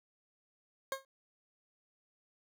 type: tone with exponential decay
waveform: 20% pulse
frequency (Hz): 538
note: C5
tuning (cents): +48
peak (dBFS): -26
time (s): 0.92-1.05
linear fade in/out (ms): 1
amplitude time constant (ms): 28
effects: none